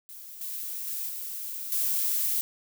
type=noise with level steps; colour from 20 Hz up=violet; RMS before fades=-44 / -35 / -33 / -36 / -27 dBFS; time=0.09-2.41 s; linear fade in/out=0 ms; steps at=0.41 / 0.87 / 1.09 / 1.72 s; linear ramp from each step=2 ms; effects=none